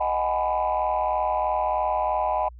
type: chord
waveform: sine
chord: G# minor seventh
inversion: second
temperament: just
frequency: 623 / 747.5 / 830.6 / 996.7 Hz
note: D#5 / F#5 / G#5 / B5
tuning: +2 / +17 / 0 / +16 cents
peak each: -26 dBFS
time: 0-2.49 s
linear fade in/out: 10 ms
effects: tanh soft clip ceiling -15 dBFS + added 60 Hz sine -41 dBFS peak until 2.59 s